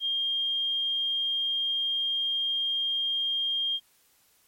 sine tone, 3214 Hz, G7, 43 cents sharp, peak -25 dBFS, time 0-3.8 s, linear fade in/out 50 ms, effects white hiss -64 dBFS RMS until 4.47 s + MP3 64 kbps

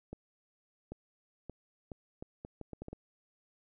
accelerating click train, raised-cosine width 2 ms, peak -29 dBFS, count 11, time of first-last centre 0.13-2.93 s, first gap 790 ms, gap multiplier 0.73, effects none

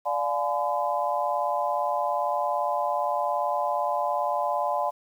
sine chord, D diminished seventh, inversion none, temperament just, 587.3 / 704.8 / 845.8 / 1014.9 Hz, D5 / F5 / Ab5 / Cb6, 0 / +16 / +31 / +47 cents, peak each -29 dBFS, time 0.05-4.91 s, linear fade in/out 20 ms, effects 9-bit

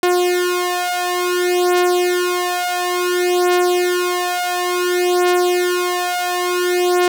sawtooth beating tone pair, 357.2 / 357.77 Hz, F4 / F4, +39 / +42 cents, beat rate 0.57 Hz, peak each -14 dBFS, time 0.03-7.08 s, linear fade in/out 2 ms, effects none

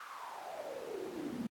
brown noise with high-pass filter sweep, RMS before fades -43 dBFS, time 0-1.47 s, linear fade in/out 5 ms, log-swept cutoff 1300 to 220 Hz, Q 6.7, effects AAC 64 kbps

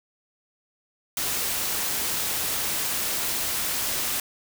white noise, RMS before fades -27 dBFS, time 1.17-4.2 s, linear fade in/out 2 ms, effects none

